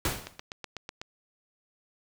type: noise with exponential decay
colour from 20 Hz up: pink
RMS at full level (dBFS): -26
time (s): 0.05-0.4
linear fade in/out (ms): 2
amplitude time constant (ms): 76
type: click train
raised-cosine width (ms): 0.2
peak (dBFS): -20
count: 7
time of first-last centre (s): 0.27-1.015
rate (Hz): 8.05
effects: none